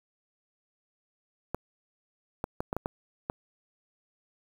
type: clicks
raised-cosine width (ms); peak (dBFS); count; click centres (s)
1; -16; 7; 1.546 / 2.441 / 2.605 / 2.729 / 2.766 / 2.859 / 3.299
effects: 7-bit